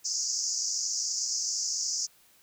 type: band-pass noise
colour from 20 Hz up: white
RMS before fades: -31 dBFS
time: 0.04-2.07 s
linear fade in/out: 20 ms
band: 4900 to 7000 Hz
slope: 96 dB/octave
effects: white hiss -61 dBFS RMS until 2.42 s